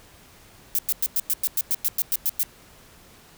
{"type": "noise bursts", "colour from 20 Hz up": "violet", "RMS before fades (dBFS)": -22, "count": 13, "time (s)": [0.75, 2.431], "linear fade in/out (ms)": 0, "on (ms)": 37, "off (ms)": 100, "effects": ["pink hiss -51 dBFS RMS until 3.37 s"]}